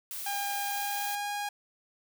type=noise; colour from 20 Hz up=blue; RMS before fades=-38 dBFS; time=0.11-1.15 s; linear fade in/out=0 ms
type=tone with pitch glide; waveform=sawtooth; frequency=806 to 819.6 Hz; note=G5 to G#5; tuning=+48 to -23 cents; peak=-28 dBFS; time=0.26-1.49 s; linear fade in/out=5 ms; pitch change=+29 cents; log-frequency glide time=0.52-1.32 s
effects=none